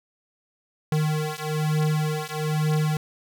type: beating tone pair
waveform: square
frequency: 153.2 / 154.3 Hz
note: D#3 / D#3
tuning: -27 / -14 cents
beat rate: 1.1 Hz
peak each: -26 dBFS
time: 0.92-2.97 s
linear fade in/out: 2 ms
effects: none